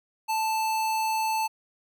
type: tone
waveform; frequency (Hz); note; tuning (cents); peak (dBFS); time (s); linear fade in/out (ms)
square; 880; A5; 0; -25; 0.28-1.48; 20
effects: none